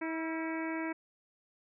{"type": "harmonic tone with a mistuned harmonic", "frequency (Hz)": 322.4, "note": "E4", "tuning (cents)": -38, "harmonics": [1, 2, 3, 4, 5, 6, 7, 8], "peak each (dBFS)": [-35, -43, -43, -48, -45, -46, -44, -55], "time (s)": [0.01, 0.93], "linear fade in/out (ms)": 10, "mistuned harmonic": 4, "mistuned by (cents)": 57, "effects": []}